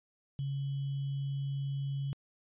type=tone with sample-and-hold; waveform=sine; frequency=138.59 Hz; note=C#3; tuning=in tune; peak=-32 dBFS; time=0.39-2.13 s; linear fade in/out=0 ms; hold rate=3150 Hz; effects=resampled to 8000 Hz